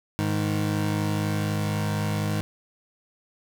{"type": "tone pair together", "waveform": "25% pulse", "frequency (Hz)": [104, 155.82], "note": ["G#2", "D#3"], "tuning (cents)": [3, 3], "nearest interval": "perfect fifth", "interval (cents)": 700, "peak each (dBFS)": [-22, -24], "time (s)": [0.19, 2.41], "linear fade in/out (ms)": 0, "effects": []}